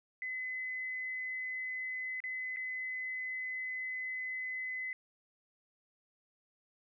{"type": "tone with dropouts", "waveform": "sine", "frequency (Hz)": 2026, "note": "B6", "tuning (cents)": 44, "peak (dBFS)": -36, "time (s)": [0.22, 4.93], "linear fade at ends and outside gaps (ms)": 1, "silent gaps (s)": [[2.203, 2.239], [2.562, 2.569]], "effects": []}